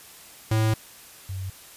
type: tone pair in turn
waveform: square / sine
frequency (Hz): 110 / 94.5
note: A2 / F#2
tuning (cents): 0 / +37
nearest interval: minor third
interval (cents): 263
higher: first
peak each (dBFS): -20 / -29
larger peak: first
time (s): 0.51-0.74 / 1.29-1.5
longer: first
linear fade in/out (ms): 5
effects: white hiss -47 dBFS RMS until 1.76 s + resampled to 32000 Hz